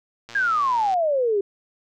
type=click train; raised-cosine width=0.2 ms; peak=-22 dBFS; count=77; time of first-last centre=0.29-0.94 s; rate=117 Hz
type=exponential sweep; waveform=sine; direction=down; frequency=1658 to 386.1 Hz; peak=-18 dBFS; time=0.35-1.41 s; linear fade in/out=5 ms
effects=none